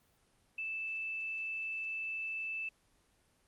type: tone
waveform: sine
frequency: 2637 Hz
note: E7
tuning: in tune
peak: -36 dBFS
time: 0.58-2.69 s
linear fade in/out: 5 ms
effects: pink hiss -71 dBFS RMS until 3.47 s + Opus 24 kbps